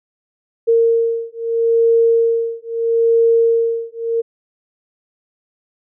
sine beating tone pair, 459.6 / 460.37 Hz, A#4 / A#4, -25 / -22 cents, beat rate 0.77 Hz, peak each -15 dBFS, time 0.67-4.22 s, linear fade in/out 20 ms, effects none

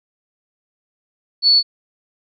sine tone, 4435 Hz, C#8, in tune, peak -9 dBFS, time 1.42-1.63 s, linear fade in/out 50 ms, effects none

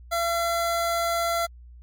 25% pulse tone, 679 Hz, F5, 49 cents flat, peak -19 dBFS, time 0.11-1.47 s, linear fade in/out 20 ms, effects added 60 Hz sine -43 dBFS peak until 1.82 s + MP3 96 kbps

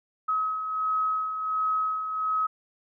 sine beating tone pair, 1275 / 1276.4 Hz, D#6 / D#6, +42 / +44 cents, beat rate 1.4 Hz, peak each -34 / -25 dBFS, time 0.28-2.47 s, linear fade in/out 10 ms, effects none

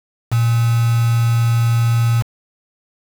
sine tone with quantisation, 116.54 Hz, A#2, in tune, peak -12 dBFS, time 0.31-2.23 s, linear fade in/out 20 ms, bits 4, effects none

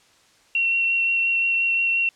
sine tone with vibrato, 2727 Hz, F7, 42 cents flat, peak -18 dBFS, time 0.55-2.09 s, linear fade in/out 2 ms, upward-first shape sine, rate 5.7 Hz, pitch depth 10 cents each way, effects white hiss -57 dBFS RMS until 2.15 s + low-pass 7000 Hz 12 dB/octave

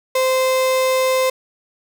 35% pulse tone, 519 Hz, C5, 14 cents flat, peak -13 dBFS, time 0.15-1.3 s, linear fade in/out 5 ms, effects none

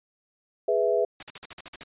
sine chord, E major, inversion first, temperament equal, 415.3 / 493.9 / 659.3 Hz, G#4 / B4 / E5, 0 / 0 / 0 cents, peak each -25 dBFS, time 0.68-1.05 s, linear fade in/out 5 ms
white noise bursts, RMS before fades -37 dBFS, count 9, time 1.2-1.835 s, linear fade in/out 2 ms, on 27 ms, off 49 ms
effects resampled to 8000 Hz

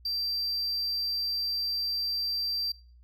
triangle tone, 4700 Hz, D8, 1 cent sharp, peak -27 dBFS, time 0.05-2.72 s, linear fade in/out 5 ms, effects noise-tail reverb RT60 0.4 s tail -21 dB re dry + added 60 Hz sine -52 dBFS peak until 3.03 s

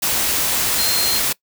sine tone in noise, 4186 Hz, C8, in tune, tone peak -20 dBFS, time 0.78-1.19 s, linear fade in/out 10 ms, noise white, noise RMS -19 dBFS, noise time 0.02-1.33 s, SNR -4 dB, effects noise-tail reverb RT60 0.1 s tail -22 dB re dry

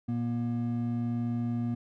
triangle tone pair together, 117.1 / 238.2 Hz, A#2 / A#3, +8 / +38 cents, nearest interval octave, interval 1230 cents, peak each -30 / -28 dBFS, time 0.08-1.75 s, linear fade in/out 10 ms, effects none

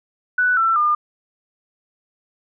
sine tone with pitch steps, 1486 / 1339.3 / 1207 Hz, F#6 / E6 / D6, +7 / +27 / +47 cents, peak -14 dBFS, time 0.38-0.95 s, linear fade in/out 5 ms, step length 190 ms, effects none

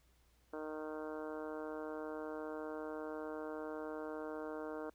harmonic tone, 154.7 Hz, D#3, 10 cents flat, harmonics 2 / 3 / 4 / 5 / 6 / 7 / 8 / 9 / 10, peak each -46 / -45 / -48 / -55 / -54 / -55 / -58 / -55 / -59 dBFS, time 0.53-4.9 s, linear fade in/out 5 ms, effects added 60 Hz sine -70 dBFS peak until 4.94 s + pink hiss -74 dBFS RMS until 4.94 s

